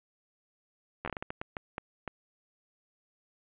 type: slowing click train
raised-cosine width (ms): 0.5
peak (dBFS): -20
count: 12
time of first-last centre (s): 1.05-2.077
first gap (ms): 11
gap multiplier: 1.39
effects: resampled to 8000 Hz + 9-bit